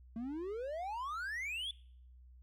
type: exponential sweep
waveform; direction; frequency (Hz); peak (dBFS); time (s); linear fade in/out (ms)
triangle; up; 220 to 3509; -36; 0.16-1.71; 2
effects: noise-tail reverb RT60 0.6 s tail -23 dB re dry + added 62 Hz sine -55 dBFS peak until 2.42 s